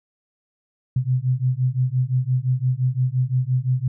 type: beating tone pair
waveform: sine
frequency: 124.9 / 130.7 Hz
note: B2 / C3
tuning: +20 / -1 cents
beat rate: 5.8 Hz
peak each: -21 / -21 dBFS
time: 0.96-3.88 s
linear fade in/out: 5 ms
effects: none